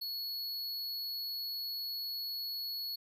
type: tone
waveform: square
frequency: 4372 Hz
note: C#8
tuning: 25 cents flat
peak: -37 dBFS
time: 0.01-2.96 s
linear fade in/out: 10 ms
effects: none